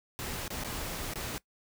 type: noise with dropouts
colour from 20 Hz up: pink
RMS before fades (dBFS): -37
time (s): 0.19-1.38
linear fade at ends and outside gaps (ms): 0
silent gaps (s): 0.479-0.504 / 0.637-0.646 / 1.136-1.157
effects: noise-tail reverb RT60 0.1 s tail -20 dB re dry